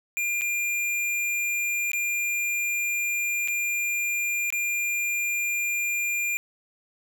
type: tone with dropouts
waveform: square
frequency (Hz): 2400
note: D7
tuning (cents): +37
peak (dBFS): -25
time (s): 0.17-6.37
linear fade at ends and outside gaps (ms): 0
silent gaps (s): 0.411-0.418 / 1.917-1.933 / 3.476-3.483 / 4.503-4.525
effects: 10-bit